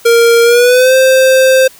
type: tone with pitch glide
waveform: square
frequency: 466.2 to 523.3 Hz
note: A#4 to C5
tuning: 0 to 0 cents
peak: -5 dBFS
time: 0.05-1.68 s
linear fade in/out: 10 ms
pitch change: +200 cents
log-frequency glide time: 0.43-0.95 s
effects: white hiss -39 dBFS RMS until 1.79 s